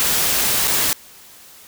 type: noise with dropouts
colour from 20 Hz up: white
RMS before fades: -18 dBFS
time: 0-0.93 s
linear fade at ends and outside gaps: 0 ms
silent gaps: 0.674-0.678 s
effects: white hiss -44 dBFS RMS until 1.67 s